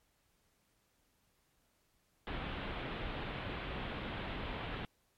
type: low-pass noise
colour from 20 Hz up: pink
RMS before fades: -41 dBFS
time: 2.27-4.85 s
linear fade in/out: 0 ms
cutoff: 3600 Hz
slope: 48 dB/octave
effects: pink hiss -75 dBFS RMS until 5.17 s + MP3 64 kbps